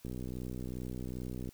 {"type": "click train", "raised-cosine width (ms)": 3, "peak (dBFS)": -28, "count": 91, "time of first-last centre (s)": [0.05, 1.49], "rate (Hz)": 62.5, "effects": ["white hiss -63 dBFS RMS until 1.53 s"]}